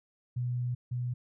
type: tone pair in turn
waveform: sine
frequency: 123.1 / 123.1 Hz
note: B2 / B2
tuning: -5 / -5 cents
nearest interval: unison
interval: 0 cents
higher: neither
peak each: -29 / -30 dBFS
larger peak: first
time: 0.36-0.75 / 0.91-1.14 s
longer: first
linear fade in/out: 10 ms
effects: none